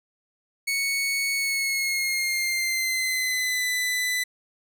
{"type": "tone with pitch glide", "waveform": "sawtooth", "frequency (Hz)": [2217, 1998.1], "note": ["C#7", "B6"], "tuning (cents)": [0, 20], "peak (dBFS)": -20, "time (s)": [0.67, 4.24], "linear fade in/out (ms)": 10, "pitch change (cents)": -180, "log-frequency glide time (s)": [1.35, 3.65], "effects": []}